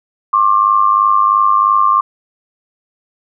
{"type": "tone pair together", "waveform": "sine", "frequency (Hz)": [1071.7, 1174.7], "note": ["C6", "D6"], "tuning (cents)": [41, 0], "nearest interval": "major second", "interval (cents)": 159, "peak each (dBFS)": -11, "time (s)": [0.33, 2.01], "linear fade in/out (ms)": 5, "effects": []}